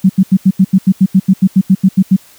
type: tone bursts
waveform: sine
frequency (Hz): 190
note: F#3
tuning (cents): +46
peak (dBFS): -3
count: 16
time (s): 0.04-2.165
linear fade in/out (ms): 10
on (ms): 55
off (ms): 83
effects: white hiss -43 dBFS RMS until 2.38 s